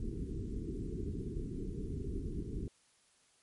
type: low-pass noise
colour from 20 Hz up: pink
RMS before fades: -39 dBFS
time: 0-2.68 s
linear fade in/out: 2 ms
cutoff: 430 Hz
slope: 96 dB/octave
effects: white hiss -69 dBFS RMS until 3.42 s + MP3 48 kbps